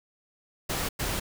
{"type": "noise bursts at uneven times", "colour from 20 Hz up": "pink", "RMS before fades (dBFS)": -30, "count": 2, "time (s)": [[0.69, 0.89], [0.99, 1.2]], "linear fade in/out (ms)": 10, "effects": []}